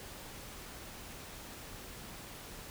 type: silence
effects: pink hiss -48 dBFS RMS until 2.7 s